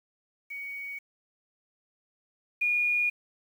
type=tone pair in turn; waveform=sine; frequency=2243 / 2439 Hz; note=C#7 / D#7; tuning=+20 / -35 cents; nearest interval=minor second; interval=145 cents; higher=second; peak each=-35 / -23 dBFS; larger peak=second; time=0.5-0.99 / 2.61-3.1 s; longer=neither; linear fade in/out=10 ms; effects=9-bit